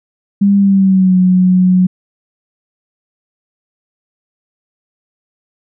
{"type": "tone with pitch glide", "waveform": "sine", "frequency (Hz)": [200, 183.4], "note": ["G3", "F#3"], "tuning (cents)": [35, -15], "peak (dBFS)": -6, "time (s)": [0.41, 1.87], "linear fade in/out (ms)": 10, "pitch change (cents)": -150, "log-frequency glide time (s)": [0.57, 1.17], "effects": []}